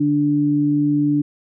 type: tone pair together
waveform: sine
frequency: 146.83 / 292.6 Hz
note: D3 / D4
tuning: 0 / -6 cents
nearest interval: octave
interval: 1194 cents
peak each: -22 / -15 dBFS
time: 0-1.22 s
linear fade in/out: 10 ms
effects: none